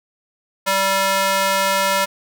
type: tone with high-pass filter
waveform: square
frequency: 194 Hz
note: G3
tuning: 18 cents flat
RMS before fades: -18 dBFS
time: 0.66-2.06 s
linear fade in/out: 20 ms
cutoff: 810 Hz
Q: 1
effects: none